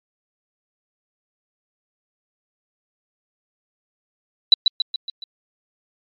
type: tone with echo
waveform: sine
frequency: 3951 Hz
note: B7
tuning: in tune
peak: -6 dBFS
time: 4.52-4.54 s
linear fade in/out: 2 ms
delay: 140 ms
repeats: 5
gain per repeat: -5 dB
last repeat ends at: 5.24 s
effects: MP3 48 kbps